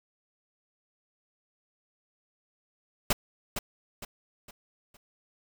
pink noise with echo, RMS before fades -24 dBFS, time 3.1-3.13 s, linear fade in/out 5 ms, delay 460 ms, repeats 4, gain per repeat -8 dB, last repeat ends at 4.97 s, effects none

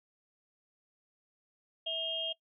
sine tone cluster, 654 / 2834 / 3223 Hz, E5 / F7 / G7, -14 / +25 / +47 cents, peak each -40 / -40 / -33 dBFS, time 1.86-2.33 s, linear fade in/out 10 ms, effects noise-tail reverb RT60 0.1 s tail -20 dB re dry

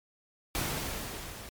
pink noise with level ramp, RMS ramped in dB -31 to -45 dBFS, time 0.55-1.49 s, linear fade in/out 0 ms, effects MP3 96 kbps

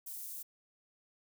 white high-pass noise, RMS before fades -44 dBFS, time 0.06-0.43 s, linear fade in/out 10 ms, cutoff 9900 Hz, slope 12 dB/octave, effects none

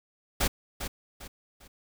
pink noise with echo, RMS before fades -25 dBFS, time 0.4-0.48 s, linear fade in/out 10 ms, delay 400 ms, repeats 3, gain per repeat -9 dB, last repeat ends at 1.68 s, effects none

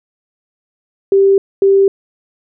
sine tone pair in turn, 392 / 392 Hz, G4 / G4, 0 / 0 cents, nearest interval unison, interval 0 cents, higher neither, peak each -6 dBFS, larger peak neither, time 1.12-1.38 / 1.62-1.88 s, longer neither, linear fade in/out 2 ms, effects none

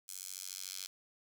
10% pulse tone with high-pass filter sweep, 93.7 Hz, F#2, 22 cents sharp, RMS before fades -45 dBFS, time 0.08-0.87 s, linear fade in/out 10 ms, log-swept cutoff 7400 to 4600 Hz, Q 1.3, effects none

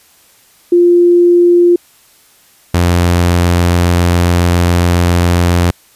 sine / sawtooth tone pair in turn, 349.2 / 87.3 Hz, F4 / F2, 0 / 0 cents, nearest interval 2 octaves, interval 2400 cents, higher first, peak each -4 dBFS, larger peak neither, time 0.72-1.76 / 2.74-5.71 s, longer second, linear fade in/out 5 ms, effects white hiss -47 dBFS RMS until 5.95 s + resampled to 32000 Hz

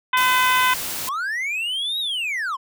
harmonic tone, 507 Hz, B4, 45 cents sharp, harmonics 2 / 3 / 4 / 5 / 6 / 7, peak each -18 / -22 / -24 / -26 / -28 / -29 dBFS, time 0.13-0.74 s, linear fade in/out 5 ms
white noise, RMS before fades -28 dBFS, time 0.17-1.09 s, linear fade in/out 2 ms
triangle linear two-way sweep, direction up then down, 987.8 to 3865 to 987.8 Hz, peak -21 dBFS, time 1.07-2.57 s, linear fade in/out 20 ms, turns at 1.99 s
effects none

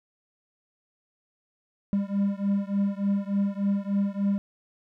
triangle beating tone pair, 198.3 / 201.7 Hz, G3 / G3, +20 / +50 cents, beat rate 3.4 Hz, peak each -24 / -25 dBFS, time 1.93-4.38 s, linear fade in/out 0 ms, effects none

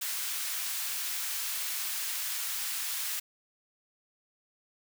white high-pass noise, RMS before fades -34 dBFS, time 0.01-3.2 s, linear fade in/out 10 ms, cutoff 1300 Hz, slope 12 dB/octave, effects none

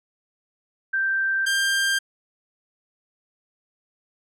sine / sawtooth tone pair in turn, 1568 / 1589.9 Hz, G6 / G6, 0 / +24 cents, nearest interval unison, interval 24 cents, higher second, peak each -20 / -16 dBFS, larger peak second, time 0.93-1.46 / 1.46-1.99 s, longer neither, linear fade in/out 10 ms, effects low-pass 11000 Hz 12 dB/octave

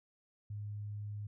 sine tone, 103.83 Hz, G#2, in tune, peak -39 dBFS, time 0.5-1.27 s, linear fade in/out 5 ms, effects none

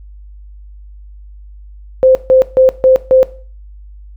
sine tone bursts, 520 Hz, C5, 11 cents flat, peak -4 dBFS, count 5, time 2.03-3.23 s, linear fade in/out 0 ms, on 120 ms, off 150 ms, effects noise-tail reverb RT60 0.4 s tail -17 dB re dry + added 50 Hz sine -32 dBFS peak until 4.16 s

